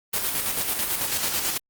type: noise with tremolo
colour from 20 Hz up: white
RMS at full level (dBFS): -24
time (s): 0.13-1.58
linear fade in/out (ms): 10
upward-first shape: square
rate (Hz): 9.1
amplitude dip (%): 40
effects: Opus 32 kbps